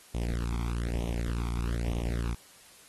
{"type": "tone with flanger", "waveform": "sawtooth", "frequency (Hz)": 58.27, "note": "A#1", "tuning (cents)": 0, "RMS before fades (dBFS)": -31, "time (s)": [0.14, 2.35], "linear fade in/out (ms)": 10, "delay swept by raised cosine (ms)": [0.32, 0.89], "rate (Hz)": 1.1, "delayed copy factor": 0.9, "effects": ["white hiss -55 dBFS RMS until 2.88 s", "AAC 32 kbps"]}